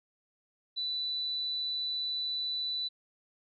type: tone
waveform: sine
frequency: 3977 Hz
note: B7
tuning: 11 cents sharp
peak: -31 dBFS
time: 0.76-2.89 s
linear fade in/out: 20 ms
effects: none

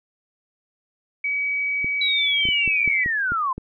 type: tone with pitch glide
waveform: sine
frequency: 2273 to 2291 Hz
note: C#7 to D7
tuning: +43 to -44 cents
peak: -21 dBFS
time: 1.24-3.04 s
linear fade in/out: 5 ms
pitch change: +13 cents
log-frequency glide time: 1.96-2.43 s
type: clicks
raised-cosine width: 3 ms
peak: -19 dBFS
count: 8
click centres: 1.845 / 2.454 / 2.488 / 2.677 / 2.877 / 3.061 / 3.32 / 3.58 s
type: linear sweep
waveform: sine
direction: down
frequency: 3951 to 1002 Hz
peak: -20 dBFS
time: 2.01-3.53 s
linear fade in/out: 5 ms
effects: none

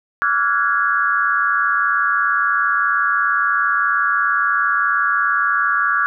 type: tone cluster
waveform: sine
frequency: 1148 / 1373 / 1453 / 1656 Hz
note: D6 / F6 / F#6 / G#6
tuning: -40 / -30 / -32 / -5 cents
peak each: -20 dBFS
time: 0.22-6.06 s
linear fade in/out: 0 ms
effects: none

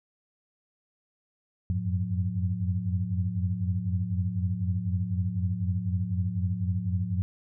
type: tone cluster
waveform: sine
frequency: 90 / 94 / 106 / 179.3 Hz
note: F#2 / F#2 / G#2 / F3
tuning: -47 / +28 / +36 / +46 cents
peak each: -32 / -30 / -31 / -32 dBFS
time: 1.7-7.22 s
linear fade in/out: 0 ms
effects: none

